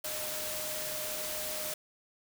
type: tone in noise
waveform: sine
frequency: 615 Hz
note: D#5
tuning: 20 cents flat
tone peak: -42 dBFS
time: 0.04-1.74 s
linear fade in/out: 5 ms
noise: white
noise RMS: -37 dBFS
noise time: 0.04-1.74 s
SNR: -8 dB
effects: none